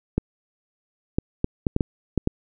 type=clicks; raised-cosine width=3 ms; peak=-7 dBFS; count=8; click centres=0.18 / 1.185 / 1.444 / 1.668 / 1.764 / 1.808 / 2.177 / 2.274 s; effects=none